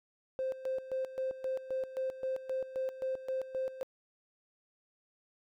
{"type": "tone with tremolo", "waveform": "triangle", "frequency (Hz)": 523.3, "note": "C5", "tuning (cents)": 0, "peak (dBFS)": -28, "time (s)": [0.39, 3.83], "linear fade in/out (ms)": 0, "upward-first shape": "square", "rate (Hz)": 3.8, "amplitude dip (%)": 80, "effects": ["tanh soft clip ceiling -28 dBFS"]}